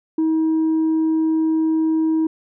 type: tone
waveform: sine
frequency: 318.8 Hz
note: D#4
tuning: 42 cents sharp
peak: -13 dBFS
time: 0.18-2.27 s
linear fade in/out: 5 ms
effects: tanh soft clip ceiling -14 dBFS